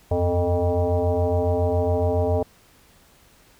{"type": "tone with frequency modulation", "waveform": "sine", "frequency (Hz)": 266.1, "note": "C4", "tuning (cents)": 29, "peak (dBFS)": -18, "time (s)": [0.11, 2.43], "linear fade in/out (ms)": 5, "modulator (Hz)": 175, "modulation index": 2.6, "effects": ["pink hiss -55 dBFS RMS until 3.59 s"]}